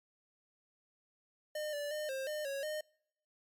square tone with pitch steps, 607 / 582 / 607 / 532 / 606 / 552 / 612 Hz, D#5 / D5 / D#5 / C5 / D#5 / C#5 / D#5, -43 / -16 / -43 / +29 / -46 / -7 / -29 cents, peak -37 dBFS, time 1.55-2.81 s, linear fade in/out 5 ms, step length 180 ms, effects noise-tail reverb RT60 0.7 s tail -26 dB re dry + MP3 96 kbps

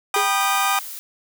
sawtooth chord, G augmented, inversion none, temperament just, 784 / 980 / 1225 Hz, G5 / B5 / D#6, 0 / -14 / -27 cents, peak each -18 / -22 / -17 dBFS, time 0.14-0.79 s, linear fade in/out 2 ms
45% pulse tone with exponential decay, 411.4 Hz, G#4, 16 cents flat, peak -20 dBFS, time 0.16-0.35 s, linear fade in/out 5 ms, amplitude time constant 40 ms
blue noise, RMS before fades -34 dBFS, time 0.41-0.99 s, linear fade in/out 0 ms
effects none

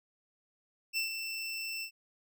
25% pulse tone with ADSR envelope, 2674 Hz, E7, 24 cents sharp, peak -25 dBFS, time 0.93-1.91 s, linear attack 42 ms, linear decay 120 ms, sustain -7 dB, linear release 83 ms, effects none

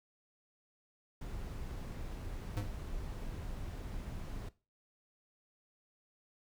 brown noise, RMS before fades -42 dBFS, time 1.21-4.49 s, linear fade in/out 5 ms
square tone with exponential decay, 101.7 Hz, G#2, 36 cents flat, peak -31 dBFS, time 2.57-2.75 s, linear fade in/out 0 ms, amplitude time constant 39 ms
effects noise-tail reverb RT60 0.3 s tail -18 dB re dry

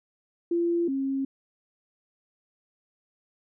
sine tone pair in turn, 342 / 270.6 Hz, F4 / C#4, -36 / -42 cents, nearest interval major third, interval 406 cents, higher first, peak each -22 / -25 dBFS, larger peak first, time 0.51-0.88 / 0.88-1.25 s, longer neither, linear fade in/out 5 ms, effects none

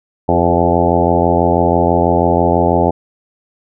harmonic tone with a mistuned harmonic, 86.1 Hz, F2, 24 cents flat, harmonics 1 / 2 / 3 / 4 / 5 / 6 / 7 / 8 / 9 / 10, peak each -19 / -19 / -19 / -19 / -19 / -19 / -19 / -19 / -19 / -19 dBFS, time 0.28-2.91 s, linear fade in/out 10 ms, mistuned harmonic 5, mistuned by -25 cents, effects none

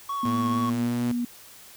triangle tone with vibrato, 1108.7 Hz, C#6, in tune, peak -25 dBFS, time 0.09-0.7 s, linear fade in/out 5 ms, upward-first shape triangle, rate 4.4 Hz, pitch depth 27 cents each way
sine tone, 240.9 Hz, B3, 43 cents flat, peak -24 dBFS, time 0.23-1.25 s, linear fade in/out 5 ms
sawtooth tone with pitch glide, 111.6 to 121.7 Hz, A2 to B2, +25 to -25 cents, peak -26 dBFS, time 0.25-1.12 s, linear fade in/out 5 ms, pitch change +150 cents, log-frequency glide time 0.56-1.01 s
effects white hiss -48 dBFS RMS until 1.76 s

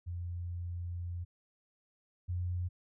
sine tone pair in turn, 87.31 / 89.09 Hz, F2 / F2, 0 / +35 cents, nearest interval unison, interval 35 cents, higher second, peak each -36 / -32 dBFS, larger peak second, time 0.06-1.25 / 2.28-2.69 s, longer first, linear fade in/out 20 ms, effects none

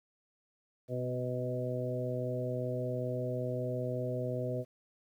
harmonic tone with a mistuned harmonic, 125.2 Hz, B2, 24 cents sharp, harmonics 1 / 2 / 3 / 4 / 5, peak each -36 / -41 / -41 / -38 / -39 dBFS, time 0.88-4.65 s, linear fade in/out 50 ms, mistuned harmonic 2, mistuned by +16 cents, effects 11-bit

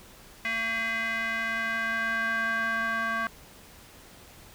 square tone with band-pass filter sweep, 226.4 Hz, A3, 50 cents sharp, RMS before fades -29 dBFS, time 0.45-3.27 s, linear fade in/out 0 ms, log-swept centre 2100 to 1400 Hz, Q 4.6, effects pink hiss -51 dBFS RMS until 4.54 s

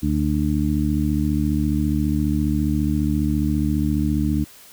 harmonic tone, 74.7 Hz, D2, 30 cents sharp, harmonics 1 / 2 / 3 / 4, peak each -23 / -24 / -23 / -23 dBFS, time 0.02-4.45 s, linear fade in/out 20 ms, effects white hiss -46 dBFS RMS until 4.72 s

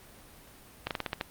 slowing click train, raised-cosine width 0.3 ms, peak -14 dBFS, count 7, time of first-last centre 0.87-1.211 s, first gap 38 ms, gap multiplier 1.16, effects pink hiss -53 dBFS RMS until 1.3 s + Opus 32 kbps

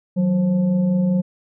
sine tone with frequency modulation, 185 Hz, F#3, in tune, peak -15 dBFS, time 0.16-1.22 s, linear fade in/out 20 ms, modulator 345 Hz, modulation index 0.46, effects none

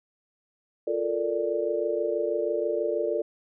sine chord, Bb major seventh, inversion second, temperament equal, 349.2 / 440 / 466.2 / 587.3 Hz, F4 / A4 / Bb4 / D5, 0 / 0 / 0 / 0 cents, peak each -31 / -29 / -31 / -29 dBFS, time 0.87-3.22 s, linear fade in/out 5 ms, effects none

